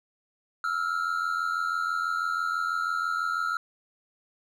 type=tone pair together; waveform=triangle; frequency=1318.5 / 1404.6 Hz; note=E6 / F6; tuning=0 / +10 cents; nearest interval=minor second; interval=110 cents; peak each=-27 dBFS; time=0.64-3.57 s; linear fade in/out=2 ms; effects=none